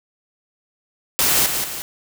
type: noise with echo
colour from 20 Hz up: white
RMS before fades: -17 dBFS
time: 1.19-1.46 s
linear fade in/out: 0 ms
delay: 180 ms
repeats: 2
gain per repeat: -6 dB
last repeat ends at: 1.82 s
effects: none